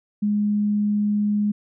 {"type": "tone", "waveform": "sine", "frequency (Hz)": 207.7, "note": "G#3", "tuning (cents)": 0, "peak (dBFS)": -18, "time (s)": [0.22, 1.52], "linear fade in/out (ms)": 10, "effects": []}